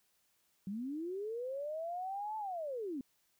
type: linear two-way sweep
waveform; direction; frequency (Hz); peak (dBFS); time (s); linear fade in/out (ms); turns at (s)
sine; up then down; 185 to 880 to 246.9; -37; 0.67-3.01; 2; 2.37
effects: white hiss -75 dBFS RMS until 3.39 s